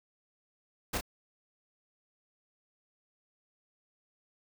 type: noise with echo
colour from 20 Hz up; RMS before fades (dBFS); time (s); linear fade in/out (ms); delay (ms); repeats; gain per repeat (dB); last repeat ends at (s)
pink; -32; 0.93-0.98; 10; 31; 1; -5; 1.011
effects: none